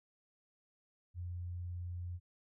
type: tone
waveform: sine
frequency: 88.2 Hz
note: F2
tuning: 18 cents sharp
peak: -39 dBFS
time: 1.14-2.2 s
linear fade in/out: 50 ms
effects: none